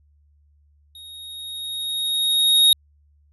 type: tone with level ramp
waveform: square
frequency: 3748 Hz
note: A#7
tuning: 9 cents sharp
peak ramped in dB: -40 to -11 dBFS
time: 0.95-2.73 s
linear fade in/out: 2 ms
effects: added 73 Hz sine -55 dBFS peak until 3.32 s + resampled to 32000 Hz